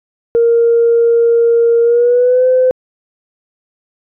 sine tone with pitch glide, 466.2 to 511.3 Hz, A#4 to C5, 0 to -40 cents, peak -6 dBFS, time 0.35-2.71 s, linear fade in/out 0 ms, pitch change +160 cents, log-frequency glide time 1.82-2.47 s, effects tanh soft clip ceiling -2 dBFS

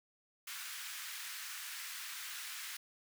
pink high-pass noise, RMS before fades -45 dBFS, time 0.47-2.77 s, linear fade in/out 5 ms, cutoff 1400 Hz, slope 24 dB/octave, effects none

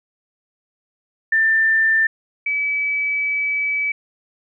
sine tone pair in turn, 1785 / 2292 Hz, A6 / D7, +24 / -43 cents, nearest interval major third, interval 433 cents, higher second, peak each -13 / -18 dBFS, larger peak first, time 1.32-2.07 / 2.46-3.92 s, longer second, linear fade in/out 5 ms, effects none

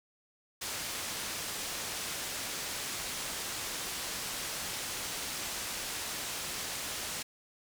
white low-pass noise, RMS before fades -38 dBFS, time 0.61-7.23 s, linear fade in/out 10 ms, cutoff 8700 Hz, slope 12 dB/octave, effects none

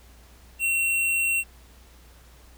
square tone, 2727 Hz, F7, 42 cents flat, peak -22 dBFS, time 0.59-1.44 s, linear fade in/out 50 ms, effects added 60 Hz sine -50 dBFS peak until 2.57 s + pink hiss -55 dBFS RMS until 2.57 s

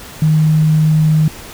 sine tone, 155.56 Hz, D#3, in tune, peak -8 dBFS, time 0.22-1.28 s, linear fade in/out 2 ms, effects pink hiss -33 dBFS RMS until 1.53 s

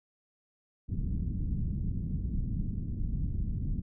pink low-pass noise, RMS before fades -32 dBFS, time 0.88-3.82 s, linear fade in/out 20 ms, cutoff 210 Hz, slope 24 dB/octave, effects none

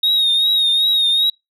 sine tone with vibrato, 3740 Hz, A#7, 5 cents sharp, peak -10 dBFS, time 0.03-1.3 s, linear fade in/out 5 ms, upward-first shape triangle, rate 2.6 Hz, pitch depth 61 cents each way, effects noise-tail reverb RT60 0.2 s tail -26 dB re dry + tanh soft clip ceiling -11 dBFS

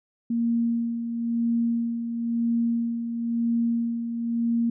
sine tone with tremolo, 233.1 Hz, A#3, in tune, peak -20 dBFS, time 0.3-4.7 s, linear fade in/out 5 ms, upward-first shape sine, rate 0.99 Hz, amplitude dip 55%, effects none

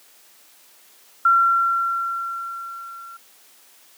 sine tone with level ramp, 1365 Hz, F6, 40 cents flat, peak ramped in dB -11 to -37 dBFS, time 1.25-3.17 s, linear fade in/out 5 ms, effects white hiss -52 dBFS RMS until 3.97 s + high-pass 300 Hz 12 dB/octave

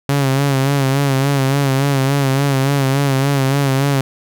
sawtooth tone with vibrato, 137.4 Hz, C#3, 15 cents flat, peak -9 dBFS, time 0.09-4.01 s, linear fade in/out 0 ms, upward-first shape sine, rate 3.5 Hz, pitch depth 58 cents each way, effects none

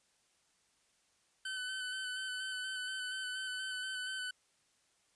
25% pulse tone with vibrato, 1517 Hz, F#6, 43 cents sharp, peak -34 dBFS, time 1.45-4.31 s, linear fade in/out 5 ms, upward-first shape square, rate 4.2 Hz, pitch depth 18 cents each way, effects white hiss -73 dBFS RMS until 5.15 s + resampled to 22050 Hz

